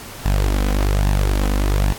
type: tone with flanger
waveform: sawtooth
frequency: 49.32 Hz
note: G1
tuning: 11 cents sharp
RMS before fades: -17 dBFS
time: 0.25-1.93 s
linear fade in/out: 10 ms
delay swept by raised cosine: 1.1 to 4 ms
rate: 1.2 Hz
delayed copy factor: +0.6
effects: pink hiss -35 dBFS RMS until 1.98 s + AAC 64 kbps